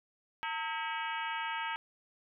harmonic tone with a mistuned harmonic, 322.5 Hz, E4, 38 cents flat, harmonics 3 / 4 / 5 / 6 / 7 / 8 / 9 / 10, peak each -37 / -42 / -41 / -46 / -43 / -47 / -45 / -50 dBFS, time 0.43-1.76 s, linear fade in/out 0 ms, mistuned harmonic 3, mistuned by -100 cents, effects none

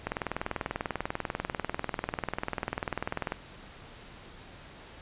click train, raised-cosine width 0.5 ms, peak -15 dBFS, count 67, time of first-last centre 0.07-3.321 s, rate 20.3 Hz, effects pink hiss -49 dBFS RMS until 5.01 s + resampled to 8000 Hz

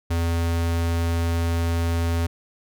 square tone, 84.1 Hz, E2, 35 cents sharp, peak -21 dBFS, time 0.1-2.27 s, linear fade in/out 10 ms, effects none

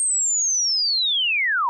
sine linear sweep, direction down, 8550 to 917 Hz, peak -18 dBFS, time 0-1.69 s, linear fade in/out 0 ms, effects none

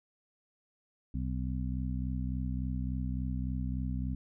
harmonic tone, 63.5 Hz, B1, 49 cents sharp, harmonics 1 / 2 / 3 / 4, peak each -34 / -37 / -39 / -40 dBFS, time 1.14-4.15 s, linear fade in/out 5 ms, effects none

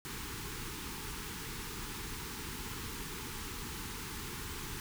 pink band-stop noise, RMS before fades -42 dBFS, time 0.05-4.8 s, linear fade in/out 0 ms, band 470 to 820 Hz, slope 96 dB/octave, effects none

